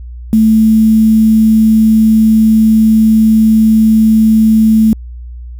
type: tone with quantisation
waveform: sine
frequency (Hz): 220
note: A3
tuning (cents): 0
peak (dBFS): -4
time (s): 0.33-4.93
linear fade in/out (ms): 0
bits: 5
effects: added 60 Hz sine -24 dBFS peak until 5.59 s